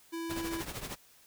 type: tone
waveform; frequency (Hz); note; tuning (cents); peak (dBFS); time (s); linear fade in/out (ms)
square; 331.7; E4; +11; -36; 0.12-0.63; 20
type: noise with tremolo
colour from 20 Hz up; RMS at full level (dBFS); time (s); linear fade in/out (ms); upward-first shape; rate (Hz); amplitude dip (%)
pink; -37; 0.29-0.96; 20; triangle; 13; 80
effects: white hiss -61 dBFS RMS until 1.26 s